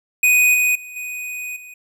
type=tone with level steps; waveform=square; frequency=2489 Hz; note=D#7; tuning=in tune; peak=-12 / -15 / -34 / -27 / -37 dBFS; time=0.23-1.74 s; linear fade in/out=5 ms; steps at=0.54 / 0.75 / 0.96 / 1.56 s; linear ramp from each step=5 ms; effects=none